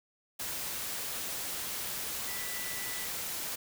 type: tone in noise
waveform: sine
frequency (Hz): 1975.5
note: B6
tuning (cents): 0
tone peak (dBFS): -43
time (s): 2.27-3.06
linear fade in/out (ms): 10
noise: white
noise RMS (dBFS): -37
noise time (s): 0.39-3.56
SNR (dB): -9
effects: none